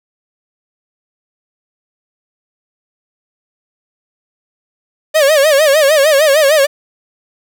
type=tone with vibrato; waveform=45% pulse; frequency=587.3 Hz; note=D5; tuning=in tune; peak=-7 dBFS; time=5.14-6.67 s; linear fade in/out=20 ms; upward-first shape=sine; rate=6.6 Hz; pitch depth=140 cents each way; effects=none